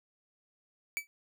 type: tone with exponential decay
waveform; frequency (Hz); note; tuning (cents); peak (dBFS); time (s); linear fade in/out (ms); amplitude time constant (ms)
45% pulse; 2300; D7; -37; -27; 0.97-1.07; 0; 20
effects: none